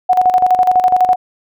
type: tone with tremolo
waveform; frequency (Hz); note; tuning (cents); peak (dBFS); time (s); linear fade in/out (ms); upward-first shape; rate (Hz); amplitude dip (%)
sine; 735; F#5; -12; -6; 0.09-1.16; 10; square; 12; 65
effects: none